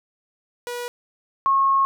sawtooth / sine tone pair in turn, 484.7 / 1088.1 Hz, B4 / C#6, -32 / -33 cents, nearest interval octave + major second, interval 1399 cents, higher second, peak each -24 / -15 dBFS, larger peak second, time 0.67-0.88 / 1.46-1.85 s, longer second, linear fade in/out 0 ms, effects none

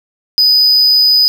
triangle tone, 4983 Hz, D#8, 2 cents sharp, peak -5 dBFS, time 0.38-1.28 s, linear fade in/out 0 ms, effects none

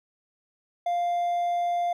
triangle tone with hard clipping, 698.5 Hz, F5, in tune, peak -24 dBFS, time 0.86-1.93 s, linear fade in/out 5 ms, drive 5 dB, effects none

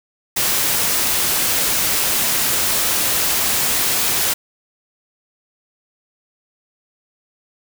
white noise, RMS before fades -18 dBFS, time 0.36-4.34 s, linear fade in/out 10 ms, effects none

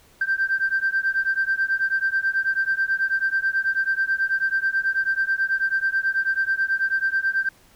sine beating tone pair, 1564 / 1573.2 Hz, G6 / G6, -4 / +6 cents, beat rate 9.2 Hz, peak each -22 dBFS, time 0.21-7.49 s, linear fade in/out 5 ms, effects tanh soft clip ceiling -13 dBFS + pink hiss -55 dBFS RMS until 7.75 s

